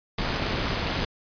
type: noise with amplitude modulation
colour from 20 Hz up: pink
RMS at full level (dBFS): -24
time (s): 0.18-1.05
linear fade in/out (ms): 5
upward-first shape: sine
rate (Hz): 213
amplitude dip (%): 65
effects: resampled to 11025 Hz

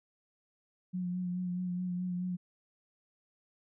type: tone with vibrato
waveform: sine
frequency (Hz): 180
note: F#3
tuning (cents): -47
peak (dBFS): -32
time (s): 0.93-2.37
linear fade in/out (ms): 20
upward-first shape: sine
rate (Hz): 4.7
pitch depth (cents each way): 26
effects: none

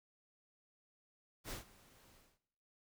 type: noise with ADSR envelope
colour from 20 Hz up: pink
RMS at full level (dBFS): -43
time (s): 1.44-2.39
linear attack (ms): 67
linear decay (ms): 130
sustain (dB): -22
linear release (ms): 230
effects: noise-tail reverb RT60 0.9 s tail -18 dB re dry

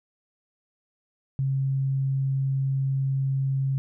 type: tone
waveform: sine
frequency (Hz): 135.2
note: C#3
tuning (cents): -43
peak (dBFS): -22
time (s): 1.39-3.78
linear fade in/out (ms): 0
effects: none

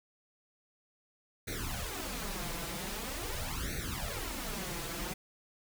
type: noise with flanger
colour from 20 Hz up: pink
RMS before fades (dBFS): -38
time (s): 1.47-5.14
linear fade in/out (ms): 10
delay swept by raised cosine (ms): 0.48 to 5.98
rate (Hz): 0.44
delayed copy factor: +0.95
effects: none

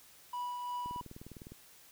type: tone with tremolo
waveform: triangle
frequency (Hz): 980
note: B5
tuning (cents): -14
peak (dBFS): -33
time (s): 0.33-1.01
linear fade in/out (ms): 5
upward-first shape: triangle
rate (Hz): 2.9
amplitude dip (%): 35
type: click train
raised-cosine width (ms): 3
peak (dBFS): -35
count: 14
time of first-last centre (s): 0.86-1.52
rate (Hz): 19.7
effects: white hiss -59 dBFS RMS until 1.91 s

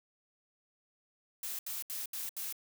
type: noise bursts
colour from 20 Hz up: blue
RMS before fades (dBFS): -39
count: 5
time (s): 1.43-2.526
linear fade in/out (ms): 2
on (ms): 160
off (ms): 74
effects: none

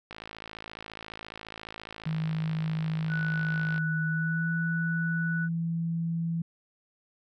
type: click train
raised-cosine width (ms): 0.3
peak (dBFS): -24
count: 201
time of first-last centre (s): 0.11-3.78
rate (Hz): 54.5
type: tone with pitch glide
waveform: sine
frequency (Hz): 158.8 to 166.5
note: D#3 to E3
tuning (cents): +36 to +18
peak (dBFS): -27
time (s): 2.06-6.42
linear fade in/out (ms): 5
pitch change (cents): +82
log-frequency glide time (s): 4.07-4.5
type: tone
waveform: sine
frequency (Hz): 1480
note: F#6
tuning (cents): 0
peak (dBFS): -31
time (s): 3.08-5.49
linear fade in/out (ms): 50
effects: none

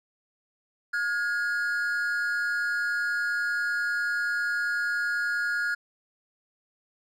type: tone pair together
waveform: triangle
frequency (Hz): 1431 / 1661.2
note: F6 / G#6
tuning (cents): +42 / 0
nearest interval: minor third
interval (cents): 258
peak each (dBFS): -25 / -28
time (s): 0.93-5.75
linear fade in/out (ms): 10
effects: none

